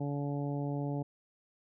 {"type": "harmonic tone", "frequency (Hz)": 142.9, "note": "D3", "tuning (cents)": -47, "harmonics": [1, 2, 3, 4, 5, 6], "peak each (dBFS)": [-34, -37, -43, -44, -46, -48], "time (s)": [0, 1.03], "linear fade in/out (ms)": 10, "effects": []}